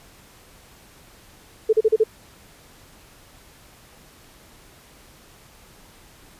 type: tone bursts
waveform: sine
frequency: 438.8 Hz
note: A4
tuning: 5 cents flat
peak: -12 dBFS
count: 5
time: 1.69-2.039 s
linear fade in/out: 10 ms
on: 41 ms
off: 36 ms
effects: pink hiss -50 dBFS RMS until 6.39 s + resampled to 32000 Hz